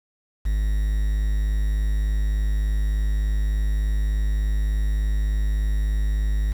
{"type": "tone with quantisation", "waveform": "triangle", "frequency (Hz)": 51.7, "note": "G#1", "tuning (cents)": -7, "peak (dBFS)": -17, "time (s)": [0.45, 6.53], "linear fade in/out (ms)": 10, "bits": 7, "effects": []}